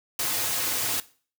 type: noise with comb filter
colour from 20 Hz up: white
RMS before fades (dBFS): -27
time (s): 0.19-1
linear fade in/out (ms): 2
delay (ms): 5.1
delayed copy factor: -0.6
effects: noise-tail reverb RT60 0.4 s tail -18 dB re dry + high-pass 100 Hz 12 dB/octave